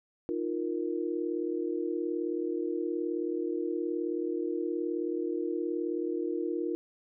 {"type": "chord", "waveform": "sine", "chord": "Eb suspended second", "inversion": "none", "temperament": "just", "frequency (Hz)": [311.1, 350, 466.7], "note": ["Eb4", "F4", "Bb4"], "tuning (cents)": [0, 4, 2], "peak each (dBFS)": [-34, -32, -36], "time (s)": [0.29, 6.75], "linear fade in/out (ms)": 0, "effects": []}